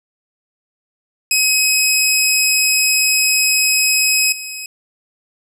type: tone with level steps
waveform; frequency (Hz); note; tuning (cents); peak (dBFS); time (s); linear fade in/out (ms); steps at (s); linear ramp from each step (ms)
15% pulse; 2543; D#7; +37; -5 / -19; 1.31-4.66; 2; 4.32; 5
effects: none